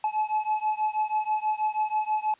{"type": "beating tone pair", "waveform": "triangle", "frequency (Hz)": [855, 861.2], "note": ["A5", "A5"], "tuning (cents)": [-50, -37], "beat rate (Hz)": 6.2, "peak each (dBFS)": [-25, -26], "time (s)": [0.04, 2.34], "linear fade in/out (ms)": 2, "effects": ["white hiss -58 dBFS RMS until 2.39 s", "resampled to 8000 Hz"]}